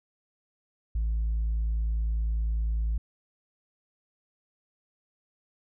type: tone with tanh clipping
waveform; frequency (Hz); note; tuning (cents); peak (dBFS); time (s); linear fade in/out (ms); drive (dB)
triangle; 55; A1; 0; -25; 0.95-2.98; 5; 6
effects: none